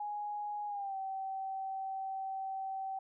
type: tone with pitch glide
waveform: sine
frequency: 830.6 to 770.5 Hz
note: G#5 to G5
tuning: 0 to -30 cents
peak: -36 dBFS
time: 0-2.99 s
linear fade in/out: 5 ms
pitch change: -130 cents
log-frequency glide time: 0.67-0.96 s
effects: none